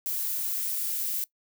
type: noise with high-pass filter sweep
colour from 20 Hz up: violet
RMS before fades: -30 dBFS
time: 0.06-1.24 s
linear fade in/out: 0 ms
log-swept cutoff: 630 to 1900 Hz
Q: 1
effects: noise-tail reverb RT60 0.1 s tail -21 dB re dry